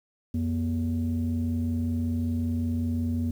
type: tone pair together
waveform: sine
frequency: 88.43 / 240 Hz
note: F2 / B3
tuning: +22 / -49 cents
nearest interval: octave + perfect fourth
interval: 1729 cents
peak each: -26 dBFS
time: 0.34-3.31 s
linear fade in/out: 5 ms
effects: tanh soft clip ceiling -20 dBFS + 9-bit